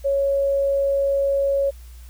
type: tone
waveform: sine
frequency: 554.4 Hz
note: C#5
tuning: in tune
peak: -17 dBFS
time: 0.04-1.71 s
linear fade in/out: 20 ms
effects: added 60 Hz sine -38 dBFS peak until 2.09 s + white hiss -53 dBFS RMS until 2.09 s